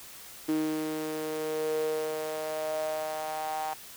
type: tone with high-pass filter sweep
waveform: sawtooth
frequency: 155.56 Hz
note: D#3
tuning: in tune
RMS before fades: -32 dBFS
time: 0.48-3.74 s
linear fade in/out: 10 ms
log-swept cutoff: 320 to 810 Hz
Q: 7.6
effects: white hiss -47 dBFS RMS until 3.96 s